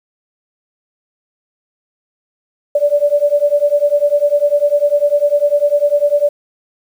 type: beating tone pair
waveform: sine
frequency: 577 / 587 Hz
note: D5 / D5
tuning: -31 / -1 cents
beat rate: 10 Hz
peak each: -13 dBFS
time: 2.75-6.29 s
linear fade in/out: 5 ms
effects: 7-bit